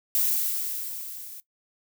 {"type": "noise with level ramp", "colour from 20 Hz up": "violet", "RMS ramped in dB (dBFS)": [-22, -42], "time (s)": [0.15, 1.4], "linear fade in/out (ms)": 0, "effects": ["noise-tail reverb RT60 0.1 s tail -17 dB re dry"]}